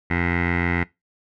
15% pulse tone with low-pass filter, 86.8 Hz, F2, 10 cents flat, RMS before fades -22 dBFS, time 0.1-0.84 s, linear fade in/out 10 ms, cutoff 2000 Hz, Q 6.3, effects noise-tail reverb RT60 0.2 s tail -21 dB re dry

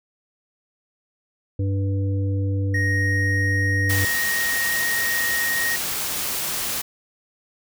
harmonic tone, 98 Hz, G2, in tune, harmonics 1 / 3 / 5, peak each -20 / -30 / -34 dBFS, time 1.59-4.05 s, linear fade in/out 5 ms
triangle tone, 1870 Hz, A#6, 5 cents sharp, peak -20 dBFS, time 2.74-5.76 s, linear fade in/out 5 ms
white noise, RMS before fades -26 dBFS, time 3.89-6.82 s, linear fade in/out 10 ms
effects none

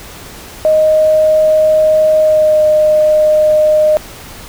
sine tone with pitch glide, 622.3 to 613.4 Hz, D#5 to D#5, 0 to -25 cents, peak -6 dBFS, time 0.65-3.97 s, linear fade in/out 0 ms, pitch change -25 cents, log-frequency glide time 2.19-2.64 s, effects pink hiss -32 dBFS RMS until 4.48 s

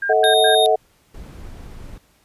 sine tone bursts, 1604 Hz, G6, 39 cents sharp, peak -20 dBFS, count 3, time 0.02-0.55 s, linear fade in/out 5 ms, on 110 ms, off 100 ms
sine chord, D# diminished, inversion second, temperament equal with one note detuned, 440 / 636.1 / 740 Hz, A4 / D#5 / F#5, 0 / +38 / 0 cents, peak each -17 dBFS, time 0.09-0.76 s, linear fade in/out 10 ms
square tone, 3696 Hz, A#7, 16 cents flat, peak -18 dBFS, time 0.24-0.66 s, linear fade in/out 0 ms
brown noise, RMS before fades -36 dBFS, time 1.14-1.98 s, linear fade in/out 5 ms
effects pink hiss -58 dBFS RMS until 2.24 s + resampled to 32000 Hz

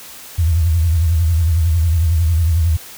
sine tone with vibrato, 82.41 Hz, E2, in tune, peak -11 dBFS, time 0.38-2.77 s, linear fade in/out 10 ms, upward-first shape sine, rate 11 Hz, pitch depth 120 cents each way, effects white hiss -36 dBFS RMS until 2.97 s

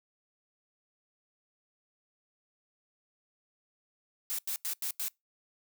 blue noise bursts, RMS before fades -34 dBFS, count 5, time 4.3-5.082 s, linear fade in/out 0 ms, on 86 ms, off 88 ms, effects noise-tail reverb RT60 0.2 s tail -26 dB re dry

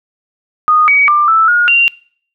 sine tone with pitch steps, 1235 / 2262 / 1190 / 1319 / 1434 / 2768 Hz, D#6 / C#7 / D6 / E6 / F6 / F7, -13 / +34 / +22 / +1 / +45 / -16 cents, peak -6 dBFS, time 0.68-1.88 s, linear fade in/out 0 ms, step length 200 ms, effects noise-tail reverb RT60 0.5 s tail -22 dB re dry

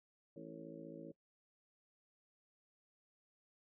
harmonic tone with a mistuned harmonic, 55.1 Hz, A1, 3 cents sharp, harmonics 3 / 4 / 5 / 6 / 7 / 8 / 9 / 10, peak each -56 / -58 / -55 / -53 / -64 / -55 / -66 / -55 dBFS, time 0.36-1.12 s, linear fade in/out 5 ms, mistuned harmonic 8, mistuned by +40 cents, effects noise-tail reverb RT60 0.1 s tail -21 dB re dry

